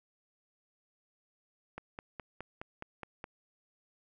click train, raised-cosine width 0.5 ms, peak -26 dBFS, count 8, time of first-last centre 1.78-3.241 s, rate 4.79 Hz, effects none

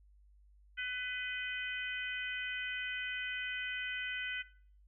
harmonic tone with a mistuned harmonic, 500 Hz, B4, 21 cents sharp, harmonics 3 / 4 / 5 / 6, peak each -39 / -41 / -43 / -45 dBFS, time 0.77-4.43 s, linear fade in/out 20 ms, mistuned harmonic 6, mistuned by +36 cents, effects noise-tail reverb RT60 0.5 s tail -19 dB re dry + added 50 Hz sine -60 dBFS peak until 4.87 s

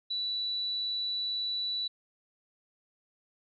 sine tone, 3951 Hz, B7, in tune, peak -30 dBFS, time 0.1-1.88 s, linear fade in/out 10 ms, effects none

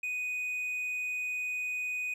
triangle tone, 2489 Hz, D#7, in tune, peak -30 dBFS, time 0.03-2.14 s, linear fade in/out 5 ms, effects none

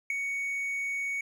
triangle tone with ADSR envelope, 2231 Hz, C#7, 11 cents sharp, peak -21 dBFS, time 0.1-1.21 s, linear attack 4 ms, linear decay 4 ms, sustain -7 dB, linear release 4 ms, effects none

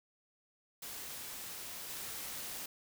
white noise with level steps, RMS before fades -45 / -43 dBFS, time 0.82-2.66 s, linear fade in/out 5 ms, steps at 1.89 s, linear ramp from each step 10 ms, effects none

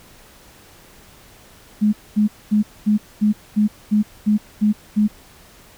sine tone bursts, 210.7 Hz, G#3, 25 cents sharp, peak -12 dBFS, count 10, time 1.81-5.08 s, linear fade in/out 20 ms, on 120 ms, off 230 ms, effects pink hiss -47 dBFS RMS until 5.77 s

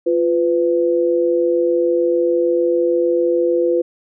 sine tone pair together, 347.7 / 501 Hz, F4 / B4, -8 / +25 cents, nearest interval tritone, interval 633 cents, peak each -16 dBFS, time 0.06-3.82 s, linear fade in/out 10 ms, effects none

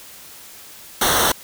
pink noise with comb filter, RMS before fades -17 dBFS, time 1.01-1.32 s, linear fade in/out 5 ms, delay 0.41 ms, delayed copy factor -0.75, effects white hiss -41 dBFS RMS until 1.43 s

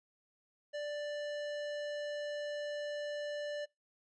sine tone with hard clipping, 588 Hz, D5, 2 cents sharp, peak -39 dBFS, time 0.73-3.66 s, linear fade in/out 20 ms, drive 15 dB, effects noise-tail reverb RT60 0.2 s tail -24 dB re dry + resampled to 22050 Hz

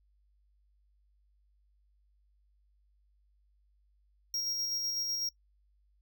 square tone with tremolo, 5600 Hz, F8, 4 cents sharp, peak -32 dBFS, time 4.34-5.29 s, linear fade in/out 2 ms, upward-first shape square, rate 8 Hz, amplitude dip 25%, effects noise-tail reverb RT60 0.1 s tail -20 dB re dry + added 50 Hz sine -66 dBFS peak until 6.01 s

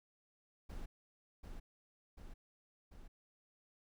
brown noise with echo, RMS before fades -45 dBFS, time 0.69-0.86 s, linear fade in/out 10 ms, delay 740 ms, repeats 3, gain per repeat -3 dB, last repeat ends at 3.08 s, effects none

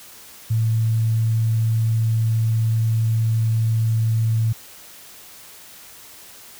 sine tone, 112.5 Hz, A2, 39 cents sharp, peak -16 dBFS, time 0.5-4.53 s, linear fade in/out 10 ms, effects white hiss -43 dBFS RMS until 6.59 s

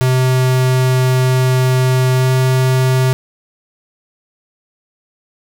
square tone with pitch glide, 128.7 to 129.6 Hz, C3 to C3, -28 to -16 cents, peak -11 dBFS, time 0.01-3.13 s, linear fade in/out 0 ms, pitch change +12 cents, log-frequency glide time 2.13-2.31 s, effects none

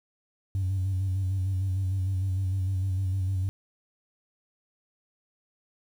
sine tone with vibrato, 94.7 Hz, F#2, 41 cents sharp, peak -23 dBFS, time 0.55-3.49 s, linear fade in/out 0 ms, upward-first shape square, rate 6.6 Hz, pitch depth 38 cents each way, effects tanh soft clip ceiling -22 dBFS + 9-bit

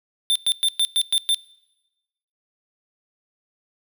square tone bursts, 3570 Hz, A7, 24 cents sharp, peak -17 dBFS, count 7, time 0.3-1.345 s, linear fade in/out 0 ms, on 55 ms, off 110 ms, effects noise-tail reverb RT60 1.0 s tail -22 dB re dry

